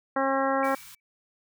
harmonic tone, 270 Hz, C#4, 45 cents flat, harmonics 1 / 2 / 3 / 4 / 5 / 6 / 7, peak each -30 / -27 / -29 / -30 / -32 / -35 / -37 dBFS, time 0.16-0.75 s, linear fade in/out 5 ms
sine tone with exponential decay, 2301 Hz, D7, 36 cents flat, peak -34 dBFS, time 0.63-1 s, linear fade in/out 1 ms, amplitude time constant 79 ms
white band-stop noise, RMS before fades -47 dBFS, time 0.64-0.95 s, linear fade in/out 5 ms, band 190 to 870 Hz, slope 96 dB/octave
effects none

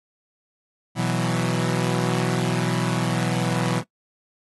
sawtooth chord, B suspended fourth, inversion none, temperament equal, 123.47 / 164.81 / 185 Hz, B2 / E3 / F#3, 0 / 0 / 0 cents, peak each -21 / -21 / -22 dBFS, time 0.95-3.83 s, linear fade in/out 50 ms, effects noise-tail reverb RT60 0.1 s tail -20 dB re dry + AAC 32 kbps

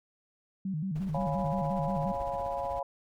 sine tone with vibrato, 171.9 Hz, F3, 27 cents flat, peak -30 dBFS, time 0.65-2.12 s, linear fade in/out 5 ms, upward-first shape square, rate 5.7 Hz, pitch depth 190 cents each way
brown noise with tremolo, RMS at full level -41 dBFS, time 0.95-2.8 s, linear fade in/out 10 ms, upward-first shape triangle, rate 16 Hz, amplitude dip 65%
sine chord, C# dominant seventh, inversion none, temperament equal, 554.4 / 698.5 / 830.6 / 987.8 Hz, C#5 / E#5 / G#5 / B5, 0 / 0 / 0 / 0 cents, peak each -35 / -36 / -37 / -38 dBFS, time 1.14-2.83 s, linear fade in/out 5 ms
effects none

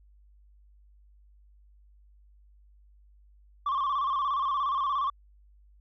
sine tone with vibrato, 1108.7 Hz, C#6, in tune, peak -23 dBFS, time 3.66-5.1 s, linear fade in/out 5 ms, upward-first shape square, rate 17 Hz, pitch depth 72 cents each way, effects tanh soft clip ceiling -24 dBFS + added 50 Hz sine -55 dBFS peak until 5.8 s

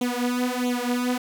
sawtooth tone with flanger, 246.9 Hz, B3, in tune, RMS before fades -25 dBFS, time 0.01-1.18 s, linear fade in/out 5 ms, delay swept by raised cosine 0.29 to 4.89 ms, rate 1.5 Hz, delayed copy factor +0.9, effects none

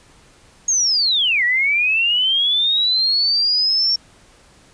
sine linear two-way sweep, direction down then up, 6645 to 1900 to 5510 Hz, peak -14 dBFS, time 0.68-3.96 s, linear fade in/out 5 ms, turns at 1.44 s, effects pink hiss -50 dBFS RMS until 4.73 s + resampled to 22050 Hz

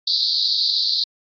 white band-pass noise, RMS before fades -20 dBFS, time 0.07-1.04 s, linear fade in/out 5 ms, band 3800 to 4800 Hz, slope 96 dB/octave, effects AAC 48 kbps

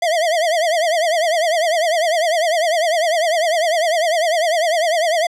square tone with vibrato, 659.3 Hz, E5, in tune, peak -15 dBFS, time 0.02-5.27 s, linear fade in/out 5 ms, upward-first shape triangle, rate 10 Hz, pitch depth 150 cents each way, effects low-pass 9000 Hz 12 dB/octave

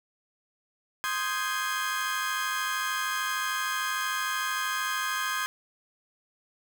35% pulse chord, Ab major seventh, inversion first, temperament equal, 1046.5 / 1244.5 / 1568 / 1661.2 Hz, C6 / Eb6 / G6 / Ab6, 0 / 0 / 0 / 0 cents, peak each -32 dBFS, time 1.04-5.46 s, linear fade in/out 0 ms, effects none

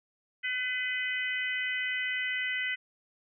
harmonic tone, 504 Hz, B4, 35 cents sharp, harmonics 3 / 4 / 5 / 6, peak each -37 / -31 / -38 / -39 dBFS, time 0.43-2.76 s, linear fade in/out 20 ms, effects none

